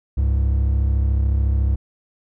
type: tone pair together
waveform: triangle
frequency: 68.01 / 101.9 Hz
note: C#2 / G#2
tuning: -32 / -32 cents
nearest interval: perfect fifth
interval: 700 cents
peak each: -14 / -22 dBFS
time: 0.17-1.76 s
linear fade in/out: 10 ms
effects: none